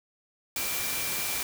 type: tone in noise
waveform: sine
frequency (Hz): 2354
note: D7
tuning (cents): +3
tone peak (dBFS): -38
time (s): 0.56-1.43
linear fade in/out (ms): 2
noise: white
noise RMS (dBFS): -31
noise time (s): 0.56-1.43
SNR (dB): -10
effects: none